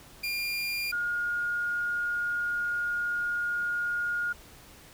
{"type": "tone pair in turn", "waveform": ["30% pulse", "sine"], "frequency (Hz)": [2400, 1427], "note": ["D7", "F6"], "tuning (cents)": [37, 37], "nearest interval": "major sixth", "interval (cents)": 900, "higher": "first", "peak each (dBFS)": -27, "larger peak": "neither", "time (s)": [[0.23, 0.92], [0.92, 4.33]], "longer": "second", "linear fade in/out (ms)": 10, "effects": ["pink hiss -52 dBFS RMS until 4.93 s"]}